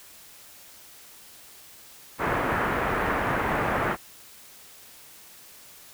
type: low-pass noise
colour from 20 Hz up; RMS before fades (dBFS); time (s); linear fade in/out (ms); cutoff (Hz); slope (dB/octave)
white; -26; 2.18-3.97; 50; 1700; 24
effects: white hiss -49 dBFS RMS until 5.93 s